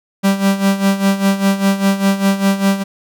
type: tone with tremolo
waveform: 45% pulse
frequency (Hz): 196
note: G3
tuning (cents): 0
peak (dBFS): -9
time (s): 0.23-2.84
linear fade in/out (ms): 20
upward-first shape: sine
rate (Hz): 5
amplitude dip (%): 75
effects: none